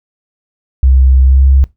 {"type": "tone with pitch glide", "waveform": "sine", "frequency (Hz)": [65.41, 67.25], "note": ["C2", "C2"], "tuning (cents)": [0, 48], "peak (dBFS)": -4, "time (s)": [0.83, 1.64], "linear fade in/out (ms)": 0, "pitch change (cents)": 48, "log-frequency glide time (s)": [1.24, 1.43], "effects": ["noise-tail reverb RT60 0.2 s tail -20 dB re dry"]}